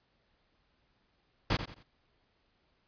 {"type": "noise with echo", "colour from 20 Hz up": "pink", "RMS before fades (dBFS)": -28, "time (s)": [1.5, 1.57], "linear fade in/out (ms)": 5, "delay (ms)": 87, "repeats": 3, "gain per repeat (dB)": -10, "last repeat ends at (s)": 1.831, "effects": ["pink hiss -73 dBFS RMS until 2.87 s", "resampled to 11025 Hz"]}